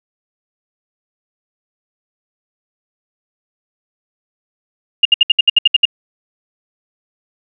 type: tone bursts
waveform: sine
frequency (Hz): 2831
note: F7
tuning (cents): +23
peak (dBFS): -4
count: 10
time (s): 5.03-5.854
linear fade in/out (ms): 5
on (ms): 23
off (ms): 66
effects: none